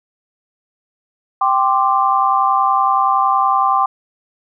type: chord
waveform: sine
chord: G suspended fourth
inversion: none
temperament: just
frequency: 784 / 1045.3 / 1176 Hz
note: G5 / C6 / D6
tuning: 0 / -2 / +2 cents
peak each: -16 dBFS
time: 1.41-3.86 s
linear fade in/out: 5 ms
effects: none